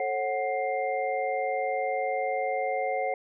sine tone cluster, 439.9 / 540 / 740 / 2100 Hz, A4 / C#5 / F#5 / C7, 0 / -45 / 0 / +6 cents, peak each -35 / -30 / -29 / -36 dBFS, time 0-3.14 s, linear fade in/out 2 ms, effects none

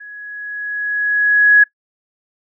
sine tone with level ramp, 1675 Hz, G#6, 14 cents sharp, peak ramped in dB -32 to -4 dBFS, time 0-1.64 s, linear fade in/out 10 ms, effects noise-tail reverb RT60 0.1 s tail -22 dB re dry

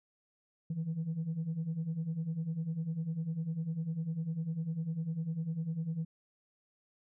sine beating tone pair, 155.56 / 165.56 Hz, D#3 / E3, 0 / +8 cents, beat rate 10 Hz, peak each -37 / -33 dBFS, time 0.7-6.05 s, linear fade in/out 5 ms, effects tanh soft clip ceiling -29 dBFS

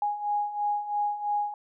sine beating tone pair, 825 / 828 Hz, G#5 / G#5, -12 / -5 cents, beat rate 3 Hz, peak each -32 / -27 dBFS, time 0.02-1.54 s, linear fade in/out 2 ms, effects none

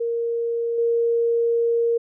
sine tone with level steps, 466.2 Hz, A#4, in tune, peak -21 / -17 dBFS, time 0-1.98 s, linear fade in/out 10 ms, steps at 0.78 s, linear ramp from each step 5 ms, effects none

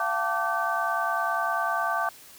sine tone cluster, 685 / 755 / 883 / 1166 / 1534 Hz, F5 / F#5 / A5 / D6 / G6, -34 / +35 / +6 / -13 / -38 cents, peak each -30 / -34 / -32 / -28 / -30 dBFS, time 0-2.09 s, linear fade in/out 2 ms, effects white hiss -49 dBFS RMS until 2.38 s

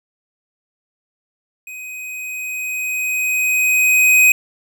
square tone with level ramp, 2510 Hz, D#7, 15 cents sharp, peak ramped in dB -31 to -8 dBFS, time 1.67-4.32 s, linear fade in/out 2 ms, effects none

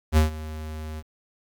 square tone with ADSR envelope, 77.78 Hz, D#2, in tune, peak -14 dBFS, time 0.12-1.03 s, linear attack 51 ms, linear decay 130 ms, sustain -19 dB, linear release 44 ms, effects 9-bit

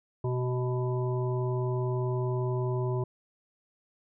harmonic tone with a mistuned harmonic, 125.5 Hz, B2, 28 cents sharp, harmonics 1 / 3 / 5 / 7 / 8, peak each -28 / -32 / -40 / -44 / -41 dBFS, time 0.24-3.04 s, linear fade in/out 5 ms, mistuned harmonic 8, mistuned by -18 cents, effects none

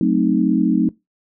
sine chord, F# diminished seventh, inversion none, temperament equal, 185 / 220 / 261.6 / 311.1 Hz, F#3 / A3 / C4 / Eb4, 0 / 0 / 0 / 0 cents, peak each -19 dBFS, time 0.01-0.89 s, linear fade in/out 2 ms, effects noise-tail reverb RT60 0.2 s tail -22 dB re dry

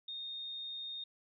sine tone, 3684 Hz, A#7, 21 cents flat, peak -40 dBFS, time 0.08-1.04 s, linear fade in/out 5 ms, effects none

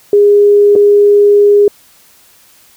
sine tone with dropouts, 409.6 Hz, G#4, 24 cents flat, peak -3 dBFS, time 0.13-1.68 s, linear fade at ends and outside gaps 2 ms, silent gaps 0.754-0.76 s, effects white hiss -45 dBFS RMS until 2.76 s

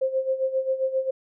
sine tone with tremolo, 527 Hz, C5, 12 cents sharp, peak -19 dBFS, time 0.01-1.11 s, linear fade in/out 10 ms, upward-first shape sine, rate 7.5 Hz, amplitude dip 75%, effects none

